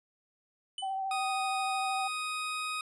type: tone with exponential decay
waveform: square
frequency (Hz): 3000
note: F#7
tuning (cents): +23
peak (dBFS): -34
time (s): 0.78-0.99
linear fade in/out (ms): 2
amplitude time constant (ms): 45
type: tone with vibrato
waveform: sine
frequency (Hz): 771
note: G5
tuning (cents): -29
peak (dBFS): -31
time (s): 0.82-2.08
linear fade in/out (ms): 10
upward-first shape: triangle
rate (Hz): 13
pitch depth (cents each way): 24
type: tone with pitch glide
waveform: 20% pulse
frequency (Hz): 1244.5 to 1252.4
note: D#6 to D#6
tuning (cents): 0 to +11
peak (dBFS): -28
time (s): 1.11-2.81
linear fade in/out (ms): 2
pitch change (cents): +11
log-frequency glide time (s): 1.6-2.66
effects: resampled to 24000 Hz